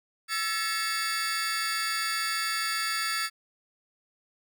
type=tone cluster; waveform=35% pulse; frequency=1329 / 1717 / 1893 / 2187 / 4665 Hz; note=E6 / A6 / A#6 / C#7 / D8; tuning=+14 / -43 / +26 / -24 / -12 cents; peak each=-31 / -32 / -38 / -34 / -31 dBFS; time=0.28-3.3 s; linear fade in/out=50 ms; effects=none